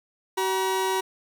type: tone pair together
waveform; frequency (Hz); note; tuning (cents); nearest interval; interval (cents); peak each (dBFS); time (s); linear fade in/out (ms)
40% pulse; 379 / 955; F#4 / A#5; +42 / +42; octave + major third; 1600; -25; 0.37-1.01; 10
effects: 10-bit